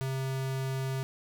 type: tone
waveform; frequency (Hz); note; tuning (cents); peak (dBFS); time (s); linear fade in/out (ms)
square; 133.1; C3; +30; -31; 0.01-1.03; 0
effects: none